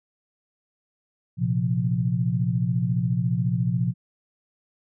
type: chord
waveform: sine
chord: Bb suspended second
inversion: none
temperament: equal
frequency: 116.54 / 130.81 / 174.61 Hz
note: Bb2 / C3 / F3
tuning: 0 / 0 / 0 cents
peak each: -25 dBFS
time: 1.37-3.94 s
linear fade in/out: 50 ms
effects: none